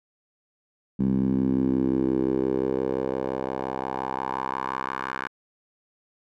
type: tone with band-pass filter sweep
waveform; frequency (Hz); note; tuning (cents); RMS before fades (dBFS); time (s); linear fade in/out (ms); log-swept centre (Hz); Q
10% pulse; 65.7; C2; +8; -26; 0.99-5.28; 10; 200 to 1400; 2.9
effects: none